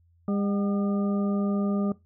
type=harmonic tone with a mistuned harmonic; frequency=201.5 Hz; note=G3; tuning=48 cents sharp; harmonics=1 / 2 / 3 / 4 / 6; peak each=-24 / -34 / -36 / -44 / -40 dBFS; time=0.28-1.92 s; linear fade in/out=2 ms; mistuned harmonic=4; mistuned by=-99 cents; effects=noise-tail reverb RT60 0.2 s tail -19 dB re dry + added 85 Hz sine -59 dBFS peak until 2.05 s